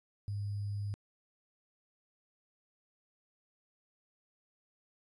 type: tone with sample-and-hold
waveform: sine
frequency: 101.8 Hz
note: G#2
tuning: 34 cents flat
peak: -34 dBFS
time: 0.28-0.94 s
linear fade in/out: 0 ms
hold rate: 4900 Hz
effects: resampled to 22050 Hz